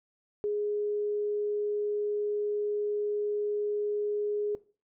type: tone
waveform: sine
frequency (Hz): 415.7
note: G#4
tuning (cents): +2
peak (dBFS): -27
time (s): 0.44-4.55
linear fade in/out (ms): 0
effects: noise-tail reverb RT60 0.4 s tail -19 dB re dry